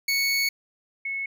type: tone pair in turn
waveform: 25% pulse / sine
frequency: 2217 / 2195 Hz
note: C#7 / C#7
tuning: 0 / -18 cents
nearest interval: unison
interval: 18 cents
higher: first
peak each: -18 / -27 dBFS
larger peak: first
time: 0.08-0.49 / 1.05-1.26 s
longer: first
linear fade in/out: 5 ms
effects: none